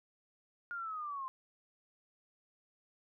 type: linear sweep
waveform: sine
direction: down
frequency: 1428 to 1038 Hz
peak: -38 dBFS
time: 0.71-1.28 s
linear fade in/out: 0 ms
effects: none